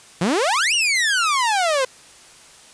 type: exponential two-way sweep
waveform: sawtooth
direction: up then down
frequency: 159.2 to 2960 to 502 Hz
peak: -13 dBFS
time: 0.21-1.85 s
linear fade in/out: 5 ms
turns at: 0.74 s
effects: white hiss -46 dBFS RMS until 2.73 s + resampled to 22050 Hz